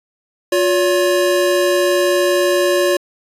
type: tone pair together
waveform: square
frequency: 356.7 / 568 Hz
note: F4 / C#5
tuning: +37 / +42 cents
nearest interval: minor sixth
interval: 805 cents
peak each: -16 / -16 dBFS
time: 0.52-2.97 s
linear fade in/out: 5 ms
effects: resampled to 32000 Hz